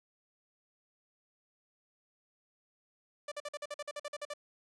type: tone bursts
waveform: sawtooth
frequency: 587.3 Hz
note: D5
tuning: in tune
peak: -34 dBFS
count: 13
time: 3.28-4.337 s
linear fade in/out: 5 ms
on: 37 ms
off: 48 ms
effects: resampled to 22050 Hz + 10-bit